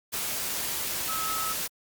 sine tone in noise, 1293 Hz, E6, 34 cents flat, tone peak -31 dBFS, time 1.08-1.54 s, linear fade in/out 20 ms, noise white, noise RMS -31 dBFS, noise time 0.12-1.68 s, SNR -3 dB, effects Opus 48 kbps

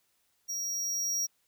square tone with level ramp, 5670 Hz, F8, 25 cents sharp, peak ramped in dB -33 to -28 dBFS, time 0.48-1.27 s, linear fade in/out 20 ms, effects white hiss -73 dBFS RMS until 1.47 s

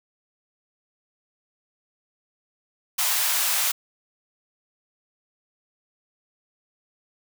white high-pass noise, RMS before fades -23 dBFS, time 2.98-3.72 s, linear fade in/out 10 ms, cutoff 710 Hz, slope 24 dB/octave, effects none

